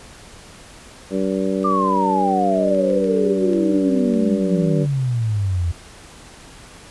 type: harmonic tone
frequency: 96 Hz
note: G2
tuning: 36 cents flat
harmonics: 2 / 3 / 4 / 5 / 6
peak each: -22 / -24 / -25 / -26 / -27 dBFS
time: 1.1-4.87 s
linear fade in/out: 50 ms
type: clicks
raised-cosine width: 0.2 ms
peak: -23 dBFS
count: 6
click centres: 1.632 / 2.748 / 2.901 / 3.043 / 3.533 / 4.138 s
type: exponential sweep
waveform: sine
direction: down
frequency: 1204 to 82.41 Hz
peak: -17 dBFS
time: 1.64-5.72 s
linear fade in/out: 10 ms
effects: pink hiss -42 dBFS RMS until 6.9 s + resampled to 24000 Hz